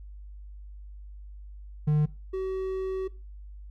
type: tone pair in turn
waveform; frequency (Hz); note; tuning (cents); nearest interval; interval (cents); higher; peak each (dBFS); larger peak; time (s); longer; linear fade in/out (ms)
triangle; 150.4 / 379; D3 / F#4; +42 / +42; octave + major third; 1600; second; -18 / -26; first; 1.87-2.06 / 2.33-3.08; second; 10
effects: noise-tail reverb RT60 0.3 s tail -20 dB re dry + added 50 Hz sine -41 dBFS peak until 3.7 s